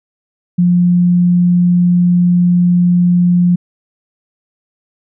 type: tone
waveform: sine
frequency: 176.6 Hz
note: F3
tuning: 20 cents sharp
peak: -7 dBFS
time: 0.58-3.56 s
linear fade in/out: 10 ms
effects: none